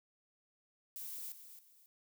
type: noise with echo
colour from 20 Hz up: violet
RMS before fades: -45 dBFS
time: 0.96-1.32 s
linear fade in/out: 0 ms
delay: 270 ms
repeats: 2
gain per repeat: -10 dB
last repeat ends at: 1.86 s
effects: none